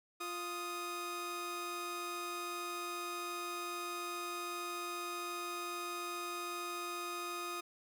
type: tone pair together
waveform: sawtooth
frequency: 349.5 / 1244.5 Hz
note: F4 / D#6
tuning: +1 / 0 cents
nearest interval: octave + minor seventh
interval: 2199 cents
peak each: -40 / -37 dBFS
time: 0.2-7.61 s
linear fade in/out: 10 ms
effects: none